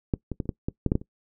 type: clicks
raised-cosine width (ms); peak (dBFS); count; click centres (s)
3; -10 / -17 / -15 / -28 / -14 / -14 / -9 / -9 / -10 / -26; 10; 0.138 / 0.317 / 0.402 / 0.456 / 0.492 / 0.685 / 0.863 / 0.919 / 0.954 / 1.015
effects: noise-tail reverb RT60 0.1 s tail -21 dB re dry